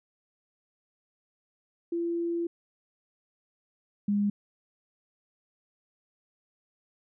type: tone pair in turn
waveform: sine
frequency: 340 / 204.2 Hz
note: F4 / G#3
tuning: -46 / -29 cents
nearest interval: major sixth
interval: 883 cents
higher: first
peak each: -27 / -23 dBFS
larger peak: second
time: 1.92-2.47 / 4.08-4.3 s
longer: first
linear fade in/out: 5 ms
effects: none